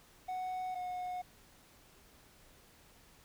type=tone pair in turn; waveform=triangle; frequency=740 / 726.4 Hz; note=F#5 / F#5; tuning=0 / -32 cents; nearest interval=unison; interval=32 cents; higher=first; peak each=-34 / -35 dBFS; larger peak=first; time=0.28-0.75 / 0.75-1.22 s; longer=neither; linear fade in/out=10 ms; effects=pink hiss -62 dBFS RMS until 3.24 s